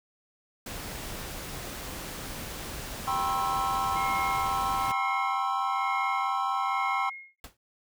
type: noise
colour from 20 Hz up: pink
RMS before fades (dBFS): -38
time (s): 0.66-4.92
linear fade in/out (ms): 5
type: chord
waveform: triangle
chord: C major seventh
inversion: second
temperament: equal with one note detuned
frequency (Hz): 784 / 987.8 / 1072.2 / 1318.5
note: G5 / B5 / C6 / E6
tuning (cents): 0 / 0 / +42 / 0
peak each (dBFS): -29 / -32 / -28 / -31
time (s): 3.07-7.1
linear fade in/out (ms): 10
type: tone with tremolo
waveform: sine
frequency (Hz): 2151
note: C7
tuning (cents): +47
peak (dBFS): -32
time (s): 3.96-7.4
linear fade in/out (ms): 5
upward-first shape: sine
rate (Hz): 1.1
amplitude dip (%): 100
type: noise with exponential decay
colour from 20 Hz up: pink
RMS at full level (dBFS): -40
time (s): 7.44-7.57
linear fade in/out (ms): 2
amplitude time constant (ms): 28
effects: none